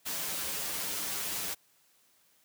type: noise with comb filter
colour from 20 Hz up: white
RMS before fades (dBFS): -35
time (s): 0.05-1.55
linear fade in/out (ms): 20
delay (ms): 8.2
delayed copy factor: -0.75
effects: white hiss -67 dBFS RMS until 2.44 s + high-pass 80 Hz 12 dB/octave